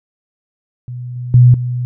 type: tone with level steps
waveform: sine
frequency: 123.47 Hz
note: B2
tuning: in tune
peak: -23 / -21 / -3 / -16 dBFS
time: 0.88-1.85 s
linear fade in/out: 0 ms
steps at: 1.16 / 1.34 / 1.54 s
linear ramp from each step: 2 ms
effects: none